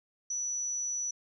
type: tone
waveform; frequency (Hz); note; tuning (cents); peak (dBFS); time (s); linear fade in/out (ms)
sine; 5920; F#8; 0; -31; 0.3-1.11; 5
effects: 12-bit